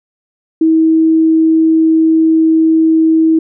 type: tone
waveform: sine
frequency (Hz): 321.3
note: E4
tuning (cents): -44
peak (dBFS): -6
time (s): 0.61-3.39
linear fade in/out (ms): 5
effects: none